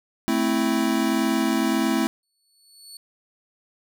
square chord, A minor, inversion none, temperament equal, 220 / 261.6 / 329.6 Hz, A3 / C4 / E4, 0 / 0 / 0 cents, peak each -25 dBFS, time 0.28-2.07 s, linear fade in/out 0 ms
25% pulse tone with exponential growth, 4430 Hz, C#8, 2 cents flat, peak -33 dBFS, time 2.23-2.97 s, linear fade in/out 2 ms, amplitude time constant 160 ms
effects none

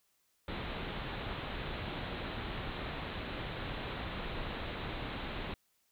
pink low-pass noise, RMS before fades -40 dBFS, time 0.48-5.54 s, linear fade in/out 2 ms, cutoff 4000 Hz, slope 96 dB/octave, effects white hiss -75 dBFS RMS until 5.91 s

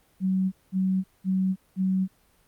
sine tone bursts, 188.5 Hz, F#3, 32 cents sharp, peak -21 dBFS, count 4, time 0.2-2.08 s, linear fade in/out 50 ms, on 320 ms, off 200 ms, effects pink hiss -63 dBFS RMS until 2.47 s + Opus 32 kbps

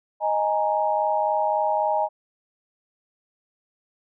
sine chord, D# suspended fourth, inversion none, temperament just, 622.3 / 829.7 / 933.4 Hz, D#5 / G#5 / A#5, 0 / -2 / +2 cents, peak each -24 / -23 / -26 dBFS, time 0.2-2.09 s, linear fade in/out 50 ms, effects none

